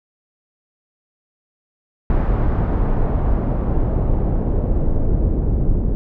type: noise with low-pass filter sweep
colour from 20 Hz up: brown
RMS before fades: -17 dBFS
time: 2.1-5.95 s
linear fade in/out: 0 ms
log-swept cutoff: 1300 to 390 Hz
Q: 0.96
effects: none